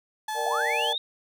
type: tone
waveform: 35% pulse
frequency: 863 Hz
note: A5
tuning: 34 cents flat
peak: -27 dBFS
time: 0.28-0.93 s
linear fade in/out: 5 ms
type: chord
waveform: sine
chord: G minor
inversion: first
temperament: equal with one note detuned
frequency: 466.2 / 596.6 / 784 Hz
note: Bb4 / D5 / G5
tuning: 0 / +27 / 0 cents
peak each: -32 dBFS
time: 0.34-0.96 s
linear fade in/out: 50 ms
type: linear sweep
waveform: sine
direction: up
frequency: 635 to 3804 Hz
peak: -26 dBFS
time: 0.46-0.98 s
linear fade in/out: 2 ms
effects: none